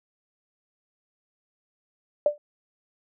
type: tone with exponential decay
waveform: sine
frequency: 590 Hz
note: D5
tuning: 8 cents sharp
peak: -13 dBFS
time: 2.26-2.38 s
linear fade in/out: 2 ms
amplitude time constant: 25 ms
effects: none